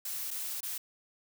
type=noise with dropouts; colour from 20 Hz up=blue; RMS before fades=-37 dBFS; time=0.05-0.78 s; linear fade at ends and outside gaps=5 ms; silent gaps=0.307-0.311 / 0.606-0.63 s; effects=none